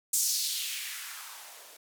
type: noise with band-pass filter sweep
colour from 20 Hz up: violet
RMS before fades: -34 dBFS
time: 0.13-1.77 s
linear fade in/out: 5 ms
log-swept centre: 7300 to 440 Hz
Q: 2
effects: none